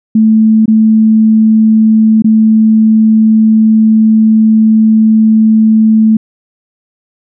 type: tone with dropouts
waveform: sine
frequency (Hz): 219.3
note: A3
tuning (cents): -6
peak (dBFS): -3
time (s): 0.15-6.17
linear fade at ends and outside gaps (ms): 5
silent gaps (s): 0.658-0.679 / 2.222-2.243
effects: none